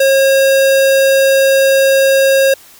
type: tone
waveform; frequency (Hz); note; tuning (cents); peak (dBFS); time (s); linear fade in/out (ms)
square; 541; C#5; -42; -8; 0-2.54; 5
effects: white hiss -41 dBFS RMS until 2.79 s